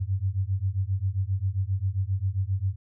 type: beating tone pair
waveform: sine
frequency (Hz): 92.5 / 100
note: F#2 / G2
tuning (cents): 0 / +35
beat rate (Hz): 7.5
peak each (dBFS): -27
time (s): 0-2.76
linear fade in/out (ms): 20
effects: none